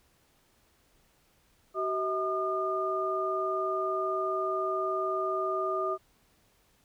sine tone cluster, 379.6 / 641 / 1214 Hz, F#4 / E5 / D#6, +44 / -49 / -43 cents, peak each -32 / -33 / -31 dBFS, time 1.74-5.98 s, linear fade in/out 50 ms, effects pink hiss -67 dBFS RMS until 6.84 s

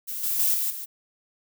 violet noise with level steps, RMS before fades -32 / -26 / -22 / -26 / -35 dBFS, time 0.07-0.86 s, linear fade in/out 20 ms, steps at 0.23 / 0.39 / 0.54 / 0.7 s, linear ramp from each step 5 ms, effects none

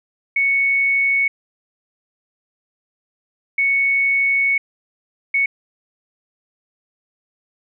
sine tone bursts at uneven times, 2217 Hz, C#7, in tune, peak -14 dBFS, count 3, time 0.36-1.28 / 3.58-4.58 / 5.34-5.46 s, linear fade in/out 5 ms, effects none

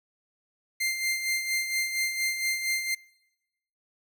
sawtooth tone with tremolo, 2096 Hz, C7, 2 cents sharp, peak -21 dBFS, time 0.8-2.95 s, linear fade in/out 10 ms, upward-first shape sine, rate 4.3 Hz, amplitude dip 60%, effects noise-tail reverb RT60 0.9 s tail -22 dB re dry

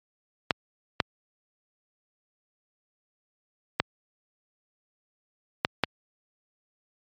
clicks, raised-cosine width 0.3 ms, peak -4 dBFS, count 5, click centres 0.508 / 1.002 / 3.8 / 5.649 / 5.837 s, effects high-pass 80 Hz 12 dB/octave + MP3 96 kbps

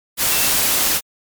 sine tone in noise, 2685 Hz, E7, 31 cents sharp, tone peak -26 dBFS, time 0.29-0.51 s, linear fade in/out 50 ms, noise white, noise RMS -17 dBFS, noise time 0.17-1.01 s, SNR -12 dB, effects MP3 96 kbps

